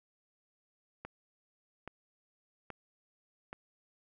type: click train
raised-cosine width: 0.5 ms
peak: -27 dBFS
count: 4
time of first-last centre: 1.05-3.529 s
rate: 1.21 Hz
effects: none